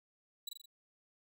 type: tone with echo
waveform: sawtooth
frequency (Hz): 3927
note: B7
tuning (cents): -11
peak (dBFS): -35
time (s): 0.47-0.49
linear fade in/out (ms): 5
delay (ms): 42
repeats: 4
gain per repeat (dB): -4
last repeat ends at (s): 0.658
effects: none